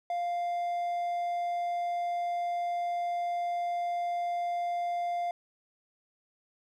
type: tone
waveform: triangle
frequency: 698.5 Hz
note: F5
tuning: in tune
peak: -27 dBFS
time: 0.1-5.31 s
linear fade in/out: 2 ms
effects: none